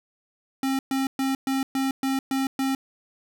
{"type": "tone bursts", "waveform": "square", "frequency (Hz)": 268, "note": "C4", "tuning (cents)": 42, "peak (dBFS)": -23, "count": 8, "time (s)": [0.63, 2.75], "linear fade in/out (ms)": 2, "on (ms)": 160, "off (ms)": 120, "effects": []}